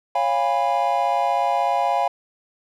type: chord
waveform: triangle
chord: C# dominant seventh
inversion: none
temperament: equal with one note detuned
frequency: 554.4 / 698.5 / 814.9 / 987.8 Hz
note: C#5 / E#5 / G#5 / B5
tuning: 0 / 0 / -33 / 0 cents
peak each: -25 / -20 / -20 / -24 dBFS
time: 0.15-2.08 s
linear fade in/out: 5 ms
effects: none